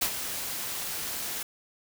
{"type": "noise with ADSR envelope", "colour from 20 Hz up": "white", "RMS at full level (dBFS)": -25, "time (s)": [0.01, 1.43], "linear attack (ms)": 11, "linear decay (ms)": 77, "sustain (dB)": -9, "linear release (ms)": 4, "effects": []}